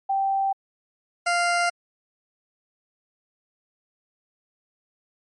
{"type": "tone pair in turn", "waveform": ["sine", "20% pulse"], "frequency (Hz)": [781, 696.8], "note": ["G5", "F5"], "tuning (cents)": [-7, -4], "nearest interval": "major second", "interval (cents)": 197, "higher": "first", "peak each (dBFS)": [-20, -15], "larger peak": "second", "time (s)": [[0.09, 0.53], [1.26, 1.7]], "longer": "neither", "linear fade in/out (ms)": 10, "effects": ["MP3 48 kbps"]}